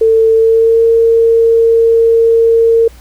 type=tone with pitch glide; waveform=sine; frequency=447.6 to 457.3 Hz; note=A4 to A#4; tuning=+30 to -33 cents; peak=-5 dBFS; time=0.01-2.88 s; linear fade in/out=5 ms; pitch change=+37 cents; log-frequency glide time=0.35-0.84 s; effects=added 60 Hz sine -35 dBFS peak until 3 s + pink hiss -43 dBFS RMS until 3 s

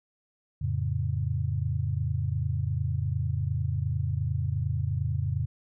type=chord; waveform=sine; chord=F augmented; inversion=none; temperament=equal; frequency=87.31 / 110 / 138.59 Hz; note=F2 / A2 / C#3; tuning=0 / 0 / 0 cents; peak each=-30 dBFS; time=0.61-5.46 s; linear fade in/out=10 ms; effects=none

